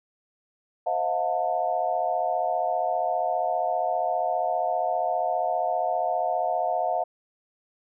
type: tone cluster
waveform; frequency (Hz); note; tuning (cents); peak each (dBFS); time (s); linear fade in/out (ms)
sine; 518 / 638 / 713 / 892; C5 / D#5 / F5 / A5; -17 / +43 / +36 / +23; -34 / -28 / -25 / -32; 0.86-7.04; 10
effects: none